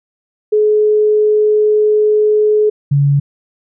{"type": "tone pair in turn", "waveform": "sine", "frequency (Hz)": [424.7, 141.73], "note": ["G#4", "C#3"], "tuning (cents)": [39, 39], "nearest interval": "octave + perfect fifth", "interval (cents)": 1900, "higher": "first", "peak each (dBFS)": -8, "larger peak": "neither", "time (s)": [[0.52, 2.7], [2.91, 3.2]], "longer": "first", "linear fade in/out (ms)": 10, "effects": []}